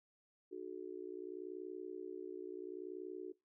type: tone with amplitude modulation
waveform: sine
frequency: 370 Hz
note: F#4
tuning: in tune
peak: -39 dBFS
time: 0.51-3.33 s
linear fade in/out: 20 ms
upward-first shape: sine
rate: 60.7 Hz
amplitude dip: 100%
effects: noise-tail reverb RT60 0.2 s tail -21 dB re dry